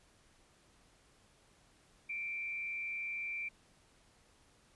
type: tone with frequency modulation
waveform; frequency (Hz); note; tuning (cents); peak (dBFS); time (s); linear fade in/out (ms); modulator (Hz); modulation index
sine; 2349; D7; 0; -37; 2.09-3.49; 10; 138; 0.39
effects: pink hiss -67 dBFS RMS until 4.75 s + resampled to 24000 Hz